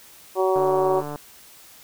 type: harmonic tone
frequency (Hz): 188.1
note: F#3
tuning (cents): +29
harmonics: 2 / 3 / 4 / 5 / 6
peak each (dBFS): -20 / -24 / -26 / -28 / -30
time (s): 0.35-1.03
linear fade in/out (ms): 50
type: click train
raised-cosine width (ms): 1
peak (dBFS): -19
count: 89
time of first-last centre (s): 0.56-1.159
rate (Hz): 147
effects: white hiss -48 dBFS RMS until 1.83 s